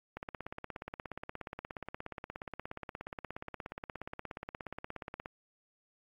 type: click train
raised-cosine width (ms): 0.5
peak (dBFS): -25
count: 87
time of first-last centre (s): 0.17-5.259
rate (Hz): 16.9
effects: AAC 48 kbps